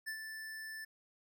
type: tone with ADSR envelope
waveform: square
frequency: 1760 Hz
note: A6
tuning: in tune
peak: -38 dBFS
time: 0.06-0.85 s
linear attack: 22 ms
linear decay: 83 ms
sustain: -6 dB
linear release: 9 ms
effects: none